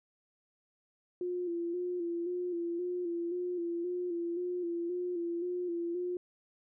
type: tone with vibrato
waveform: sine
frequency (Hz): 349.2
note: F4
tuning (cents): 0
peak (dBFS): -32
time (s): 1.21-6.17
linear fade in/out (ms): 2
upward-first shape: square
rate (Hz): 1.9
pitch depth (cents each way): 40
effects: none